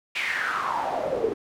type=noise with band-pass filter sweep; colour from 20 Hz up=pink; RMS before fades=-27 dBFS; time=0.15-1.34 s; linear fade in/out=10 ms; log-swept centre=2500 to 380 Hz; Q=5.6; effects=none